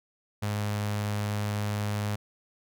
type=tone with notch filter; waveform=sawtooth; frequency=104.1 Hz; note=G#2; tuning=5 cents sharp; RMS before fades=-30 dBFS; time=0.42-2.16 s; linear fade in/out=10 ms; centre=340 Hz; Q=2; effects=none

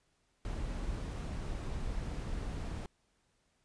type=noise; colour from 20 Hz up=brown; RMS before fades=-38 dBFS; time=0.45-2.86 s; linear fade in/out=0 ms; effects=pink hiss -75 dBFS RMS until 3.64 s + resampled to 22050 Hz

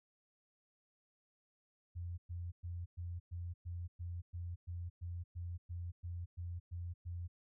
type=tone bursts; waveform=sine; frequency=87 Hz; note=F2; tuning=6 cents flat; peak=-40 dBFS; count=16; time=1.95-7.28 s; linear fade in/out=20 ms; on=230 ms; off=110 ms; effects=none

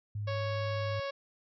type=tone with pitch glide; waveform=sine; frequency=103.83 to 102.99 Hz; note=G#2 to G#2; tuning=0 to -14 cents; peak=-33 dBFS; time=0.15-1 s; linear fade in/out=5 ms; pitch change=-14 cents; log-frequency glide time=0.7-0.86 s
type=harmonic tone; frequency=554.4 Hz; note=C#5; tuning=in tune; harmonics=1 / 2 / 3 / 4 / 5 / 6 / 7 / 8 / 9 / 10; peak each=-35 / -41 / -45 / -47 / -49 / -51 / -52 / -53 / -54 / -55 dBFS; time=0.27-1.11 s; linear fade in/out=10 ms
effects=none

